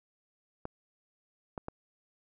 clicks, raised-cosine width 1 ms, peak -23 dBFS, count 3, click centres 0.654 / 1.578 / 1.684 s, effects none

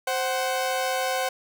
sawtooth tone pair together, 523.3 / 748.2 Hz, C5 / F#5, 0 / +19 cents, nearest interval tritone, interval 619 cents, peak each -23 dBFS, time 0.07-1.29 s, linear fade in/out 5 ms, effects none

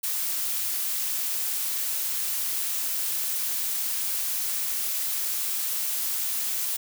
blue noise, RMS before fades -28 dBFS, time 0.03-6.77 s, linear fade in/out 10 ms, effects none

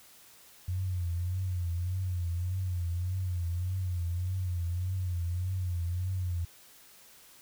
sine tone with vibrato, 89.6 Hz, F2, 45 cents sharp, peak -29 dBFS, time 0.68-6.45 s, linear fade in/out 5 ms, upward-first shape triangle, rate 1.7 Hz, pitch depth 99 cents each way, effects white hiss -56 dBFS RMS until 7.41 s

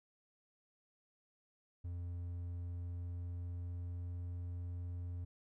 triangle tone with pitch glide, 87.31 to 87.87 Hz, F2 to F2, 0 to +11 cents, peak -38 dBFS, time 1.84-5.25 s, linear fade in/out 10 ms, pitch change +11 cents, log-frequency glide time 2.57-4.32 s, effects none

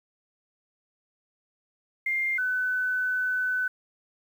sine tone pair in turn, 2109 / 1504.7 Hz, C7 / F#6, +13 / +29 cents, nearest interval tritone, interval 584 cents, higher first, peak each -24 dBFS, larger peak neither, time 2.06-2.38 / 2.38-3.68 s, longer second, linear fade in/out 5 ms, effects 9-bit

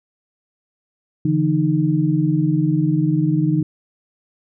sine tone cluster, 145.5 / 165.6 / 307.9 Hz, D3 / E3 / D#4, -16 / +8 / -18 cents, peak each -19 dBFS, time 1.25-3.63 s, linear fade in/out 5 ms, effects none

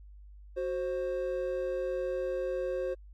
triangle tone pair together, 370 / 528.4 Hz, F#4 / C5, 0 / +17 cents, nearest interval tritone, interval 617 cents, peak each -33 / -30 dBFS, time 0.56-2.95 s, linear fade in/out 20 ms, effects added 50 Hz sine -48 dBFS peak until 3.13 s + AAC 64 kbps

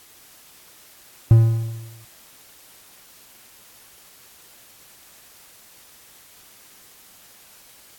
triangle tone with exponential decay, 113.6 Hz, A#2, 44 cents flat, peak -4 dBFS, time 1.31-2.05 s, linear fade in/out 0 ms, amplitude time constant 160 ms, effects white hiss -49 dBFS RMS until 7.98 s + AAC 64 kbps

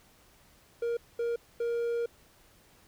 triangle tone bursts at uneven times, 469.9 Hz, A#4, 14 cents sharp, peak -26 dBFS, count 3, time 0.82-0.97 / 1.19-1.36 / 1.6-2.06 s, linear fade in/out 5 ms, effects pink hiss -61 dBFS RMS until 2.87 s

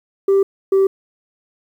sine tone pair in turn, 392 / 387.5 Hz, G4 / G4, 0 / -20 cents, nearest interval unison, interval 20 cents, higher first, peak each -8 dBFS, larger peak neither, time 0.28-0.43 / 0.72-0.87 s, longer neither, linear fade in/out 5 ms, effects tanh soft clip ceiling -9 dBFS + 8-bit

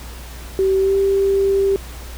sine tone with pitch glide, 383.9 to 392.2 Hz, G4 to G4, -36 to +1 cents, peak -13 dBFS, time 0.59-1.76 s, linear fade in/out 0 ms, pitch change +37 cents, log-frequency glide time 0.78-0.96 s, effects added 60 Hz sine -32 dBFS peak until 2.17 s + pink hiss -38 dBFS RMS until 2.17 s

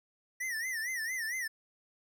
square tone with vibrato, 1906 Hz, A#6, 38 cents sharp, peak -34 dBFS, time 0.4-1.48 s, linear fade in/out 10 ms, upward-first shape sine, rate 4.4 Hz, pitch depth 150 cents each way, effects none

